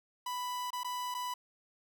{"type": "tone with dropouts", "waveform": "45% pulse", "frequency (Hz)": 991, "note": "B5", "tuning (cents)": 6, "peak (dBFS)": -35, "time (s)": [0.26, 1.34], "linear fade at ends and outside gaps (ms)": 5, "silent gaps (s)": [[0.705, 0.73], [0.834, 0.845], [1.143, 1.147]], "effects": []}